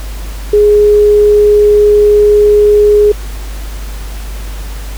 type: tone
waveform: sine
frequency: 416.6 Hz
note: G#4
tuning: 5 cents sharp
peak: -3 dBFS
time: 0.53-3.12 s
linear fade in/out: 5 ms
effects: added 50 Hz sine -19 dBFS peak until 4.97 s + pink hiss -31 dBFS RMS until 4.97 s

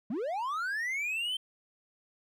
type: linear sweep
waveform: triangle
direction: up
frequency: 189.6 to 3136 Hz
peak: -29 dBFS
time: 0.1-1.37 s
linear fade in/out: 5 ms
effects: none

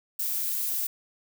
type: noise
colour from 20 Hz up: violet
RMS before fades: -29 dBFS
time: 0.19-0.87 s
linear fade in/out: 5 ms
effects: none

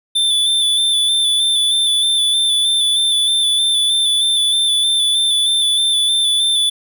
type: tone with vibrato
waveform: square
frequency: 3516 Hz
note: A7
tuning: 2 cents flat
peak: -13 dBFS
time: 0.15-6.7 s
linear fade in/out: 10 ms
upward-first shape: square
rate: 3.2 Hz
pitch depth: 23 cents each way
effects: none

